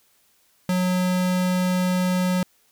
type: tone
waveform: square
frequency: 182.4 Hz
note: F#3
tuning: 24 cents flat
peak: -20 dBFS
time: 0.69-2.43 s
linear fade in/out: 2 ms
effects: white hiss -62 dBFS RMS until 2.71 s

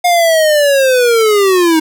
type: linear sweep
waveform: square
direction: down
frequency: 715 to 311.2 Hz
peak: -8 dBFS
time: 0.04-1.8 s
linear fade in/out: 10 ms
effects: none

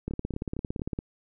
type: two click trains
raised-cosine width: 3 ms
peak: -22 / -18 dBFS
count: 4 / 17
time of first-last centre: 0.11-0.795 / 0.08-0.989 s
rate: 4.38 / 17.6 Hz
effects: none

